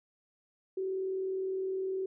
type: tone with frequency modulation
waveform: sine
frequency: 380.1 Hz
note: F#4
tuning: 47 cents sharp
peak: -31 dBFS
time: 0.77-2.06 s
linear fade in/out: 5 ms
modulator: 39.7 Hz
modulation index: 0.27
effects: none